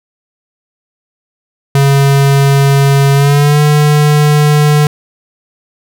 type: tone with pitch glide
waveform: square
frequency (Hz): 138.9 to 148.87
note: C#3 to D3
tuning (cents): +4 to +24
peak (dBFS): -6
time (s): 1.75-4.87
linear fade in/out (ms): 2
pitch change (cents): +120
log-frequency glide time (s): 3.14-3.6
effects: none